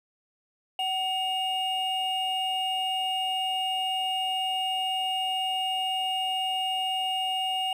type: tone pair together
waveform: triangle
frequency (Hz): 753 / 2843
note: F#5 / F7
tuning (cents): +30 / +30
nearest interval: octave + major seventh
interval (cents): 2300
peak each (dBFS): -27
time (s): 0.79-7.73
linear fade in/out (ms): 2
effects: none